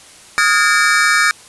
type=tone cluster; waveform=square; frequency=1250 / 1420 / 1655 / 1800 / 2299 Hz; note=D#6 / F6 / G#6 / A6 / D7; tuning=+8 / +28 / -6 / +39 / -37 cents; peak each=-18 dBFS; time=0.38-1.31 s; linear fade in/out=0 ms; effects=white hiss -41 dBFS RMS until 1.48 s + resampled to 24000 Hz